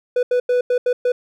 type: tone bursts at uneven times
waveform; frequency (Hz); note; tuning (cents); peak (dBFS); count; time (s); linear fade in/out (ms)
triangle; 494.3; B4; +1; -12; 6; 0.16-0.23 / 0.31-0.4 / 0.49-0.61 / 0.7-0.78 / 0.86-0.93 / 1.05-1.12; 5
effects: none